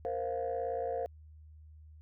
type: chord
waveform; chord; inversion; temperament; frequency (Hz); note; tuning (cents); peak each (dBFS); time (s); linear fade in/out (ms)
sine; Bb suspended second; none; just; 466.2 / 524.4 / 699.2; Bb4 / C5 / F5; 0 / +4 / +2; -36 / -35 / -36; 0.05-1.06; 0
effects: tanh soft clip ceiling -26 dBFS + added 77 Hz sine -51 dBFS peak until 2.01 s